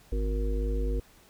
harmonic tone with a mistuned harmonic, 51.91 Hz, G#1, in tune, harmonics 1 / 3 / 5 / 7 / 9, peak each -26 / -43 / -39 / -40 / -37 dBFS, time 0.12-1 s, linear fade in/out 5 ms, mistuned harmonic 1, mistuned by -18 cents, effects pink hiss -58 dBFS RMS until 1.29 s

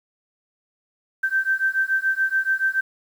sine beating tone pair, 1554 / 1561 Hz, G6 / G6, -16 / -8 cents, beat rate 7 Hz, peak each -22 dBFS, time 1.23-2.81 s, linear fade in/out 10 ms, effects 8-bit

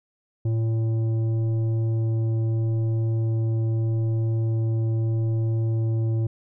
triangle tone with tanh clipping, 112.6 Hz, A2, 40 cents sharp, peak -22 dBFS, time 0.45-6.27 s, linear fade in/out 5 ms, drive 13 dB, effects none

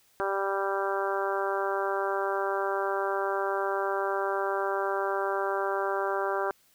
harmonic tone, 196 Hz, G3, in tune, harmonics 2 / 3 / 4 / 5 / 6 / 7 / 8, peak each -31 / -33 / -34 / -35 / -36 / -36 / -37 dBFS, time 0.2-6.51 s, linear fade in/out 0 ms, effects white hiss -64 dBFS RMS until 6.74 s

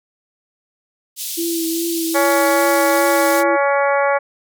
white band-pass noise, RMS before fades -26 dBFS, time 1.16-3.44 s, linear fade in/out 50 ms, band 3200 to 16000 Hz, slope 24 dB/octave
sine tone with vibrato, 332.6 Hz, E4, 16 cents sharp, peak -19 dBFS, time 1.37-3.57 s, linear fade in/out 20 ms, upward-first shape triangle, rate 2.5 Hz, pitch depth 33 cents each way
harmonic tone, 280.8 Hz, C#4, 22 cents sharp, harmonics 2 / 3 / 4 / 5 / 6 / 7 / 8, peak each -16 / -20 / -22 / -24 / -26 / -27 / -28 dBFS, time 2.14-4.19 s, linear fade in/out 20 ms
effects none

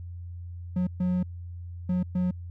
triangle tone bursts at uneven times, 181 Hz, F#3, 38 cents flat, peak -21 dBFS, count 4, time 0.76-0.87 / 1-1.23 / 1.89-2.03 / 2.15-2.31 s, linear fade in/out 5 ms, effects added 87 Hz sine -36 dBFS peak until 2.5 s

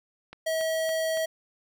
click train, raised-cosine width 0.3 ms, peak -26 dBFS, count 4, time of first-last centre 0.33-1.173 s, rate 3.56 Hz
square tone, 643 Hz, E5, 43 cents flat, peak -26 dBFS, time 0.46-1.26 s, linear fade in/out 10 ms
effects none

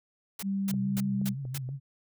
white noise bursts, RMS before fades -37 dBFS, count 5, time 0.39-1.58 s, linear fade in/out 5 ms, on 38 ms, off 250 ms
sine tone with pitch glide, 196 to 198.16 Hz, G3 to G3, 0 to +19 cents, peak -27 dBFS, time 0.42-1.35 s, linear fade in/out 50 ms, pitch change +19 cents, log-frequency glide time 0.9-0.97 s
sine tone with vibrato, 132.7 Hz, C3, 25 cents sharp, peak -33 dBFS, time 0.68-1.8 s, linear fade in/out 50 ms, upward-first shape triangle, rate 5.9 Hz, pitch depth 120 cents each way
click train, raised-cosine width 2 ms, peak -33 dBFS, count 5, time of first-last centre 0.74-1.69 s, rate 4.21 Hz
effects none

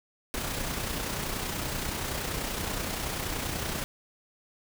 pink noise with amplitude modulation, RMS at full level -31 dBFS, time 0.34-3.84 s, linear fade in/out 0 ms, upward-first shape sine, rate 30.5 Hz, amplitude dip 40%, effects none

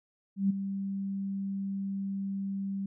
sine tone with ADSR envelope, 196 Hz, G3, in tune, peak -21 dBFS, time 0.36-2.86 s, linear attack 140 ms, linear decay 10 ms, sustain -10 dB, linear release 4 ms, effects none

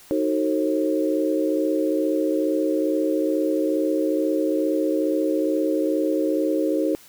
sine chord, D# diminished seventh, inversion none, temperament just, 311.1 / 373.4 / 448 / 537.6 Hz, D#4 / F#4 / A4 / C5, 0 / +16 / +31 / +47 cents, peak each -22 / -27 / -27 / -25 dBFS, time 0.11-6.95 s, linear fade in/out 0 ms, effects white hiss -49 dBFS RMS until 7.08 s

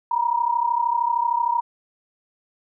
sine tone pair together, 937 / 970.1 Hz, A#5 / B5, +9 / -31 cents, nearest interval minor second, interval 60 cents, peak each -21 / -22 dBFS, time 0.11-1.61 s, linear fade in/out 5 ms, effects none

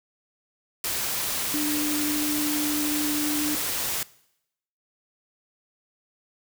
sine tone in noise, 297.9 Hz, D4, 25 cents sharp, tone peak -25 dBFS, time 1.54-3.55 s, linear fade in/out 2 ms, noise white, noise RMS -28 dBFS, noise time 0.84-4.03 s, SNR 0 dB, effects noise-tail reverb RT60 0.8 s tail -21 dB re dry

